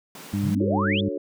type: high-pass noise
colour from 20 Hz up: pink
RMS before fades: -42 dBFS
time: 0.15-0.55 s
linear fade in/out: 2 ms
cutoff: 150 Hz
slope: 48 dB/octave
type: harmonic tone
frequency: 100 Hz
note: G2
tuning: 35 cents sharp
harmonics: 1 / 2 / 3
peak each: -27 / -24 / -31 dBFS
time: 0.33-1.09 s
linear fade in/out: 5 ms
type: exponential sweep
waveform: sine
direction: up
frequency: 110.3 to 3611 Hz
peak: -24 dBFS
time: 0.43-1.01 s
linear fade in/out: 10 ms
type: chord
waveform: sine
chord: D major seventh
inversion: none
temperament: just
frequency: 293.7 / 367.1 / 440.5 / 550.6 Hz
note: D4 / F#4 / A4 / C#5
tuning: 0 / -14 / +2 / -12 cents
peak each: -32 dBFS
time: 0.6-1.18 s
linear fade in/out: 5 ms
effects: none